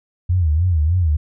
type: tone with vibrato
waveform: sine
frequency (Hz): 83.1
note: E2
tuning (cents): +15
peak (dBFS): -13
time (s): 0.29-1.17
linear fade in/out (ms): 10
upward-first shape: sine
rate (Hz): 3.3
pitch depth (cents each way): 180
effects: none